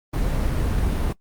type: noise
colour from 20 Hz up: brown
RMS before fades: -22 dBFS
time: 0.13-1.13 s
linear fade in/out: 10 ms
effects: noise-tail reverb RT60 0.1 s tail -20 dB re dry + Opus 32 kbps